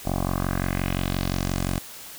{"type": "tone with low-pass filter sweep", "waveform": "10% pulse", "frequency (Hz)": 45.72, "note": "F#1", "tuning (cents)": -20, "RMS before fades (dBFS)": -26, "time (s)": [0.05, 1.79], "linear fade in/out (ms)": 10, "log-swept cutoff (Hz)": [740, 11000], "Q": 2.2, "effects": ["white hiss -41 dBFS RMS until 2.18 s"]}